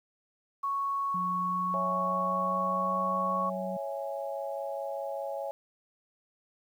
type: tone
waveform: sine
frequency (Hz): 1108.7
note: C#6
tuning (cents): 0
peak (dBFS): -28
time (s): 0.63-3.5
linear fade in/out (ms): 10
type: tone with pitch glide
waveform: sine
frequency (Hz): 179.8 to 187.11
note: F#3 to F#3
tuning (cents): -49 to +20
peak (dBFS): -36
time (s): 1.14-3.77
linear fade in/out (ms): 5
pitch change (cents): +69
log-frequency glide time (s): 1.4-2.99
type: chord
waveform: sine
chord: C# minor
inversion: none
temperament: equal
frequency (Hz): 554.4 / 659.3 / 830.6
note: C#5 / E5 / G#5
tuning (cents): 0 / 0 / 0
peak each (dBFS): -35 / -38 / -39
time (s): 1.74-5.51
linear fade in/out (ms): 0
effects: 10-bit